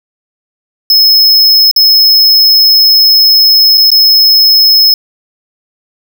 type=tone with dropouts; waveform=square; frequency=5180 Hz; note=E8; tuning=31 cents flat; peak=-3 dBFS; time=0.9-4.94 s; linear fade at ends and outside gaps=2 ms; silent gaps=1.713-1.762 / 3.774-3.778 / 3.904-3.916 s; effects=none